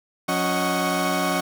30% pulse tone cluster, 180.2 / 278.5 / 624 / 744 / 1109 Hz, F#3 / C#4 / D#5 / F#5 / C#6, -45 / +8 / +5 / +9 / 0 cents, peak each -25 dBFS, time 0.28-1.41 s, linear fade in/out 10 ms, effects none

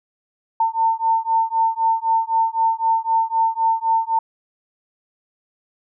sine beating tone pair, 900 / 903.9 Hz, A5 / A5, +39 / +46 cents, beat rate 3.9 Hz, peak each -19 dBFS, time 0.6-4.19 s, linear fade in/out 5 ms, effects none

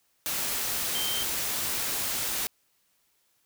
sine tone in noise, 3136 Hz, G7, in tune, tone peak -31 dBFS, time 0.95-1.23 s, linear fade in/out 0 ms, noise white, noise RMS -30 dBFS, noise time 0.26-2.47 s, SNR -4 dB, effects white hiss -70 dBFS RMS until 3.45 s

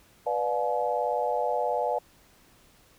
sine chord, B diminished seventh, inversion none, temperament just, 493.9 / 592.7 / 711.2 / 853.4 Hz, B4 / D5 / F5 / Ab5, 0 / +16 / +31 / +47 cents, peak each -30 dBFS, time 0.26-1.99 s, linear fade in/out 10 ms, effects pink hiss -59 dBFS RMS until 2.98 s

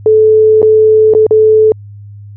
sine tone with dropouts, 434.4 Hz, A4, 22 cents flat, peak -3 dBFS, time 0.06-1.72 s, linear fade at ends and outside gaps 1 ms, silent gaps 0.618-0.628 / 1.137-1.149 / 1.266-1.309 s, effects added 102 Hz sine -28 dBFS peak until 2.36 s

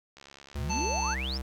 click train, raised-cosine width 0.2 ms, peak -31 dBFS, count 48, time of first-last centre 0.17-0.846 s, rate 69.5 Hz
square tone with pitch glide, 71.6 to 65.66 Hz, D2 to C2, -43 to +7 cents, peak -33 dBFS, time 0.55-1.42 s, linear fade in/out 5 ms, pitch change -150 cents, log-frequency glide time 0.7-1.06 s
sine exponential sweep, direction up, 98 to 5610 Hz, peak -33 dBFS, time 0.58-1.38 s, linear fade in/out 10 ms
harmonic tone, 880 Hz, A5, in tune, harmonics 1 / 3 / 5 / 7, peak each -31 / -36 / -39 / -35 dBFS, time 0.69-1.15 s, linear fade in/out 20 ms
effects none

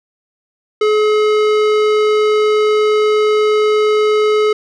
sine tone with tanh clipping, 425.8 Hz, G#4, 43 cents sharp, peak -12 dBFS, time 0.81-4.53 s, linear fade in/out 5 ms, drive 18 dB, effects none

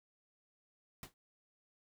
pink noise with exponential decay, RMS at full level -44 dBFS, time 1.03-1.14 s, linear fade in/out 1 ms, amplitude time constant 22 ms, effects none

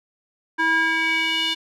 square tone with band-pass filter sweep, 324.4 Hz, E4, 28 cents flat, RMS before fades -21 dBFS, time 0.58-1.55 s, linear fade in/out 20 ms, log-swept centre 1400 to 3300 Hz, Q 4, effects none

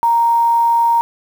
sine tone with quantisation, 932 Hz, A#5, 1 cent flat, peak -10 dBFS, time 0.03-1.01 s, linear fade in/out 0 ms, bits 6, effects none

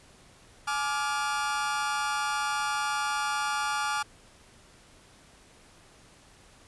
40% pulse chord, D diminished, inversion second, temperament just, 845.8 / 1174.7 / 1409.6 Hz, Ab5 / D6 / F6, +31 / 0 / +16 cents, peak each -31 dBFS, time 0.67-4.03 s, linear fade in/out 10 ms, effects pink hiss -56 dBFS RMS until 6.67 s + resampled to 24000 Hz

